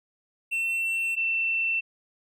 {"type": "tone pair in turn", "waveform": ["triangle", "sine"], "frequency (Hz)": [2699, 2685], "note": ["E7", "E7"], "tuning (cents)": [40, 31], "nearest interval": "unison", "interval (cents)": 9, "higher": "first", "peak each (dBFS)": -23, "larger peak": "neither", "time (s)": [[0.51, 1.16], [1.16, 1.81]], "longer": "neither", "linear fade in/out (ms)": 20, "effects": []}